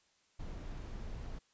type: noise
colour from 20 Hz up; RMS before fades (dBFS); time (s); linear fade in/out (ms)
brown; -43; 0.39-1.39; 10
effects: white hiss -72 dBFS RMS until 1.53 s + resampled to 16000 Hz